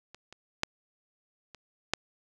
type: clicks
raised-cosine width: 0.2 ms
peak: -29 / -30 / -9 / -29 / -8 dBFS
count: 5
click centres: 0.146 / 0.326 / 0.634 / 1.547 / 1.936 s
effects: none